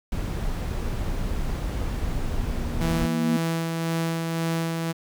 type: noise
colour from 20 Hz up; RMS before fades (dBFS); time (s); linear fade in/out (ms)
brown; -27; 0.12-3.06; 2
type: tone with exponential growth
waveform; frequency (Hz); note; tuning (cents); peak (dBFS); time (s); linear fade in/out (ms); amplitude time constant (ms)
sine; 236.5; A#3; +25; -19; 1.76-3.37; 5; 350
type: tone with tremolo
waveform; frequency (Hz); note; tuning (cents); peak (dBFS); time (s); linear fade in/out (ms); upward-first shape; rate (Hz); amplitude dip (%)
sawtooth; 164.81; E3; 0; -19; 2.8-4.93; 20; sine; 1.9; 30
effects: none